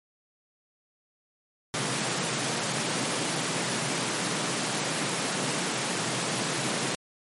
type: high-pass noise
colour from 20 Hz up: pink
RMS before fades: -29 dBFS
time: 1.74-6.95 s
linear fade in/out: 0 ms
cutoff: 120 Hz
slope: 96 dB/octave
effects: MP3 48 kbps